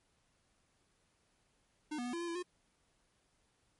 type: tone with pitch steps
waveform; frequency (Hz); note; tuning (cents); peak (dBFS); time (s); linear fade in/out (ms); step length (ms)
square; 303.7 / 243.3 / 245.5 / 339.8 / 344 / 336.7 / 358; D#4 / B3 / B3 / F4 / F4 / E4 / F4; -42 / -26 / -10 / -47 / -26 / +37 / +43; -38; 1.91-2.428; 10; 74
effects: pink hiss -75 dBFS RMS until 3.79 s + MP3 48 kbps